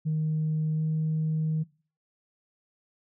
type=tone with pitch glide; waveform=sine; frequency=155.8 to 157.07 Hz; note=D#3 to D#3; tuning=+3 to +17 cents; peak=-23 dBFS; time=0.05-1.64 s; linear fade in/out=20 ms; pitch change=+14 cents; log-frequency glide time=0.75-0.81 s; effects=noise-tail reverb RT60 0.4 s tail -22 dB re dry + tanh soft clip ceiling -21 dBFS